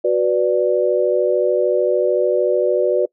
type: chord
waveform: sine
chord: B minor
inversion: second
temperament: equal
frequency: 370 / 493.9 / 587.3 Hz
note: F#4 / B4 / D5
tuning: 0 / 0 / 0 cents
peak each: -18 dBFS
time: 0.04-3.06 s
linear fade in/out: 10 ms
effects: noise-tail reverb RT60 0.1 s tail -25 dB re dry